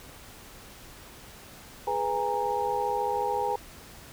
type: tone cluster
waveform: sine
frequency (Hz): 416.9 / 495.3 / 816 / 930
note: G#4 / B4 / G#5 / A#5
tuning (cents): +7 / +5 / -31 / -4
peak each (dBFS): -33 / -32 / -29 / -31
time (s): 1.87-3.56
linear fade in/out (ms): 5
effects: pink hiss -48 dBFS RMS until 4.12 s